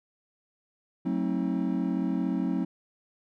triangle chord, F# diminished seventh, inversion none, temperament just, 185 / 222 / 266.4 / 319.7 Hz, F#3 / A3 / C4 / Eb4, 0 / +16 / +31 / +47 cents, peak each -28 / -31 / -28 / -31 dBFS, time 1.05-2.65 s, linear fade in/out 10 ms, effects none

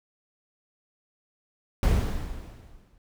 brown noise with exponential decay, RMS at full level -19 dBFS, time 1.83-2.98 s, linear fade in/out 1 ms, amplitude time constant 250 ms, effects none

